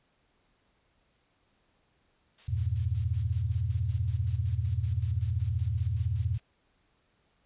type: noise with tremolo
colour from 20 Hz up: blue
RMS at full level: -48 dBFS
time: 2.38-6.4 s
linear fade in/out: 5 ms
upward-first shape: square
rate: 5.3 Hz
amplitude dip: 65%
type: chord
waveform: sine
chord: E diminished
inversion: none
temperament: equal with one note detuned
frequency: 82.41 / 98 / 118.37 Hz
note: E2 / G2 / Bb2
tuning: 0 / 0 / +27 cents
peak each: -31 dBFS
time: 2.48-6.38 s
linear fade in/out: 10 ms
effects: pink hiss -71 dBFS RMS until 7.45 s + resampled to 8000 Hz